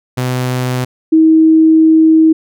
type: tone pair in turn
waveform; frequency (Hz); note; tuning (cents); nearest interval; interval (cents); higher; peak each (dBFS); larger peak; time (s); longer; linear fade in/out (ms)
sawtooth / sine; 126.6 / 319; B2 / D#4; +43 / +43; octave + major third; 1600; second; -10 / -4; second; 0.17-0.85 / 1.12-2.33; second; 10
effects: none